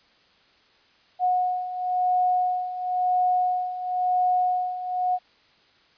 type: beating tone pair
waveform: sine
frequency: 728 / 728.97 Hz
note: F#5 / F#5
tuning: -28 / -26 cents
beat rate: 0.97 Hz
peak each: -27 / -22 dBFS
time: 1.19-5.19 s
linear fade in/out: 50 ms
effects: white hiss -59 dBFS RMS until 5.97 s + resampled to 11025 Hz